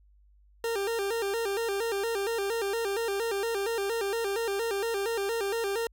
40% pulse tone with vibrato, 427.4 Hz, G#4, 50 cents sharp, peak -27 dBFS, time 0.64-5.87 s, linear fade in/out 2 ms, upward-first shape square, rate 4.3 Hz, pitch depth 130 cents each way, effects added 50 Hz sine -57 dBFS peak until 5.92 s

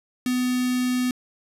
square tone with notch filter, 250.5 Hz, B3, 25 cents sharp, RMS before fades -23 dBFS, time 0.26-1.11 s, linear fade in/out 2 ms, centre 820 Hz, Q 0.72, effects resampled to 32000 Hz + 9-bit

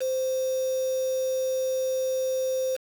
sine tone with quantisation, 520 Hz, C5, 11 cents flat, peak -24 dBFS, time 0-2.77 s, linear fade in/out 20 ms, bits 6, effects none

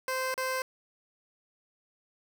15% pulse tone with dropouts, 519 Hz, C5, 14 cents flat, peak -23 dBFS, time 0.08-0.62 s, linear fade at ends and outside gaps 1 ms, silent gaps 0.341-0.378 s, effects none

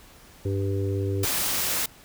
harmonic tone, 98.2 Hz, G2, 4 cents sharp, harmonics 1 / 3 / 4 / 5, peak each -25 / -33 / -30 / -36 dBFS, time 0.45-1.25 s, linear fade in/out 5 ms
white noise, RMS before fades -26 dBFS, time 1.23-1.86 s, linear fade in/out 5 ms
effects pink hiss -51 dBFS RMS until 2.04 s

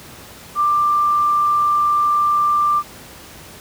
sine tone, 1184 Hz, D6, 14 cents sharp, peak -13 dBFS, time 0.55-2.83 s, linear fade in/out 50 ms, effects pink hiss -39 dBFS RMS until 3.6 s + high-pass 60 Hz 12 dB/octave

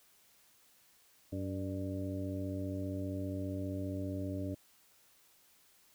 harmonic tone with a mistuned harmonic, 95 Hz, F#2, 46 cents sharp, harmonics 1 / 2 / 3 / 4 / 5 / 6, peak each -39 / -45 / -39 / -50 / -51 / -45 dBFS, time 1.32-4.55 s, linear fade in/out 10 ms, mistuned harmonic 6, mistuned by +71 cents, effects white hiss -66 dBFS RMS until 5.94 s

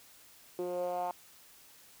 10% pulse tone with band-pass filter sweep, 178 Hz, F3, 33 cents sharp, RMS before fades -35 dBFS, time 0.59-1.11 s, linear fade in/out 0 ms, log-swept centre 380 to 830 Hz, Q 4.5, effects white hiss -58 dBFS RMS until 2 s

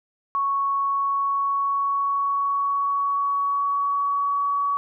sine tone with pitch glide, 1108.7 to 1131.3 Hz, C#6 to C#6, 0 to +35 cents, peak -20 dBFS, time 0.35-4.77 s, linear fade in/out 0 ms, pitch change +35 cents, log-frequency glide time 0.75-4.44 s, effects none

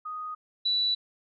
sine tone pair in turn, 1244.5 / 3951 Hz, D#6 / B7, 0 / 0 cents, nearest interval octave + minor sixth, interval 2000 cents, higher second, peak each -33 / -23 dBFS, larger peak second, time 0.05-0.35 / 0.65-0.95 s, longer neither, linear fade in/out 10 ms, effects none

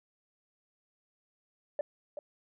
sine tone with echo, 587.3 Hz, D5, in tune, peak -27 dBFS, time 1.79-1.81 s, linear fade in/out 2 ms, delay 380 ms, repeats 1, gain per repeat -10 dB, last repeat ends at 2.19 s, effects tanh soft clip ceiling -25 dBFS

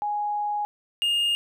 sine / triangle tone pair in turn, 830.6 / 2833 Hz, G#5 / F7, 0 / +24 cents, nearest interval octave + major sixth, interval 2124 cents, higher second, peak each -24 / -19 dBFS, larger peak second, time 0.02-0.65 / 1.02-1.35 s, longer first, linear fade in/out 0 ms, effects none

